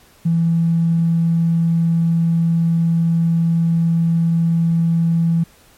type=tone with tanh clipping; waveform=triangle; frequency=166.5 Hz; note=E3; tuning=18 cents sharp; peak=-12 dBFS; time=0.25-5.44 s; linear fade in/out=10 ms; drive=2 dB; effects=pink hiss -50 dBFS RMS until 5.77 s + MP3 64 kbps